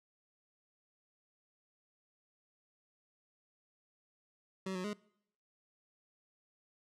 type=tone with pitch steps; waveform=25% pulse; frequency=189.6 / 183.2 / 208.1 Hz; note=F#3 / F#3 / G#3; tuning=+43 / -17 / +4 cents; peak=-33 dBFS; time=4.66-4.933 s; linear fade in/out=5 ms; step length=91 ms; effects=noise-tail reverb RT60 0.7 s tail -23 dB re dry + low-pass 8000 Hz 12 dB/octave